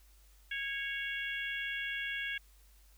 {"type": "harmonic tone with a mistuned harmonic", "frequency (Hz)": 554.4, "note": "C#5", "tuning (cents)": 0, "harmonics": [3, 4, 5, 6], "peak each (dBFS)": [-38, -40, -42, -44], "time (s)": [0.51, 2.38], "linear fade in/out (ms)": 5, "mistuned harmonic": 3, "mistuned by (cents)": -17, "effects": ["added 50 Hz sine -59 dBFS peak until 2.97 s", "white hiss -67 dBFS RMS until 2.97 s"]}